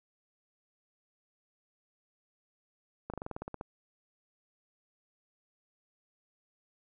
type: slowing click train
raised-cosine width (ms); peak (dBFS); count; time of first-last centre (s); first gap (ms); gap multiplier
1; -24; 11; 3.1-3.611; 37; 1.07
effects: none